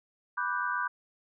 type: chord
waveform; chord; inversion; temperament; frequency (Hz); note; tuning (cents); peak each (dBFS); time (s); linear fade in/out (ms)
sine; G major seventh; first; equal; 987.8 / 1174.7 / 1480 / 1568; B5 / D6 / F#6 / G6; 0 / 0 / 0 / 0; -34; 0.37-0.88; 10
effects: none